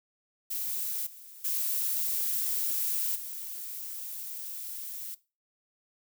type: noise with level steps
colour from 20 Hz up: violet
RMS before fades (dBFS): -33 / -49 / -30 / -39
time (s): 0.5-5.15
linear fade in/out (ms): 10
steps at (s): 1.06 / 1.44 / 3.15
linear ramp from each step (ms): 10
effects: noise-tail reverb RT60 0.3 s tail -19 dB re dry